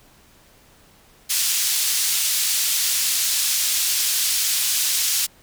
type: band-pass noise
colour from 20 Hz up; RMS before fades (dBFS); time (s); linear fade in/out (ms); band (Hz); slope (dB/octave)
pink; -21; 1.29-5.27; 20; 4200 to 16000; 12
effects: pink hiss -53 dBFS RMS until 5.42 s